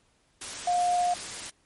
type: tone in noise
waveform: sine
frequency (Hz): 711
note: F5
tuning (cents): +31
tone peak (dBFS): -22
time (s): 0.67-1.14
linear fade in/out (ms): 5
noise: white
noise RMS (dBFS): -37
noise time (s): 0.41-1.5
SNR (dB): +12
effects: pink hiss -67 dBFS RMS until 1.65 s + MP3 48 kbps